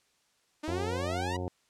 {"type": "exponential sweep", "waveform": "sawtooth", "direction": "up", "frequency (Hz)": [296.4, 987.8], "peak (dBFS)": -30, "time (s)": [0.63, 1.37], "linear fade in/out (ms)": 10}
{"type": "harmonic tone", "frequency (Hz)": 90.2, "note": "F#2", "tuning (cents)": -44, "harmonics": [1, 2, 3, 4, 5, 6, 7, 8, 9, 10], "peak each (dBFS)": [-35, -43, -41, -39, -44, -42, -55, -45, -52, -48], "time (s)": [0.68, 1.48], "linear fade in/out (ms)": 0}
{"effects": ["white hiss -70 dBFS RMS until 1.69 s", "low-pass 8000 Hz 12 dB/octave"]}